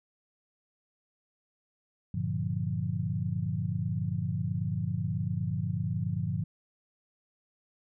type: chord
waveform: sine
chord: G minor seventh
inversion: none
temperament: equal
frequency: 98 / 116.54 / 146.83 / 174.61 Hz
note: G2 / Bb2 / D3 / F3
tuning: 0 / 0 / 0 / 0 cents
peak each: -34 dBFS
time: 2.14-6.44 s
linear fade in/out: 5 ms
effects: none